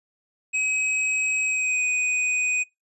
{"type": "tone with pitch glide", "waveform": "square", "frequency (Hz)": [2542, 2493], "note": ["D#7", "D#7"], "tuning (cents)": [36, 3], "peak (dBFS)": -22, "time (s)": [0.53, 2.64], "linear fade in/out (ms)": 20, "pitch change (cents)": -33, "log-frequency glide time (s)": [1.44, 1.84], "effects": ["noise-tail reverb RT60 0.2 s tail -23 dB re dry", "resampled to 24000 Hz"]}